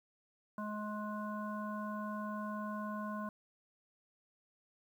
harmonic tone, 210.8 Hz, G#3, 26 cents sharp, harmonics 1 / 3 / 5 / 7, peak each -40 / -46 / -43 / -49 dBFS, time 0.58-3.29 s, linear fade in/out 2 ms, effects 11-bit

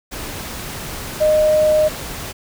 sine tone in noise, 615 Hz, D#5, 20 cents flat, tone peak -11 dBFS, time 1.2-1.89 s, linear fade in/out 20 ms, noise pink, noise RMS -29 dBFS, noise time 0.11-2.33 s, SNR +15 dB, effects none

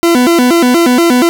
40% pulse tone with vibrato, 290.2 Hz, D4, 21 cents flat, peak -5 dBFS, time 0.03-1.29 s, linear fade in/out 0 ms, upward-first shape square, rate 4.2 Hz, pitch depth 270 cents each way, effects none

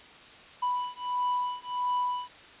triangle beating tone pair, 987.8 / 989.3 Hz, B5 / B5, 0 / +3 cents, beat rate 1.5 Hz, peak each -29 dBFS, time 0.62-2.29 s, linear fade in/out 10 ms, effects white hiss -50 dBFS RMS until 2.6 s + resampled to 8000 Hz

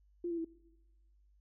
sine tone with pitch steps, 347.3 / 337.6 / 328.2 Hz, F4 / E4 / E4, -10 / +41 / -8 cents, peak -34 dBFS, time 0.24-0.447 s, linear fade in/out 5 ms, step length 69 ms, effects noise-tail reverb RT60 1.0 s tail -19 dB re dry + added 50 Hz sine -64 dBFS peak until 1.4 s

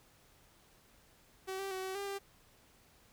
sawtooth tone with pitch steps, 380 / 390.6 / 376.5 / 378.9 / 399.7 / 395.9 Hz, F#4 / G4 / F#4 / F#4 / G4 / G4, +46 / -6 / +30 / +41 / +34 / +17 cents, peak -34 dBFS, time 1.47-2.19 s, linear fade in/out 20 ms, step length 120 ms, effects pink hiss -65 dBFS RMS until 3.12 s

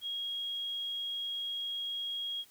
sine tone, 3284 Hz, G#7, 20 cents flat, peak -34 dBFS, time 0.01-2.45 s, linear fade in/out 50 ms, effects white hiss -61 dBFS RMS until 2.5 s

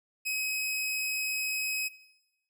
sawtooth tone, 2541 Hz, D#7, 36 cents sharp, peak -26 dBFS, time 0.25-1.89 s, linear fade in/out 20 ms, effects noise-tail reverb RT60 0.9 s tail -18 dB re dry

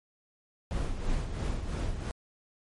brown noise with tremolo, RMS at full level -29 dBFS, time 0.71-2.11 s, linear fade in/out 0 ms, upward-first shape sine, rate 3 Hz, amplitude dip 55%, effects MP3 48 kbps

